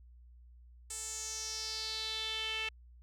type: tone with band-pass filter sweep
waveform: sawtooth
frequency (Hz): 440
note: A4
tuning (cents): 0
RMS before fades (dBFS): -39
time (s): 0.9-2.69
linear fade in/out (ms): 5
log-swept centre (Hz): 8100 to 2700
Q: 4.4
effects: added 60 Hz sine -54 dBFS peak until 3.02 s